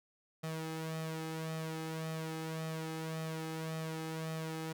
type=tone with flanger; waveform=sawtooth; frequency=160.1 Hz; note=D#3; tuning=50 cents sharp; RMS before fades=-40 dBFS; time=0.43-4.73 s; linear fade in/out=10 ms; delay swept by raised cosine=1.6 to 2.39 ms; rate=1.8 Hz; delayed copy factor=+0.6; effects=none